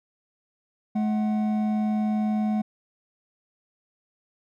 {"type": "tone pair together", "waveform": "triangle", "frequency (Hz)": [213.8, 741.1], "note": ["A3", "F#5"], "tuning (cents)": [-49, 3], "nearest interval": "octave + minor seventh", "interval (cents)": 2152, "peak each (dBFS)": [-20, -32], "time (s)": [0.95, 2.62], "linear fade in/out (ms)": 10, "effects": []}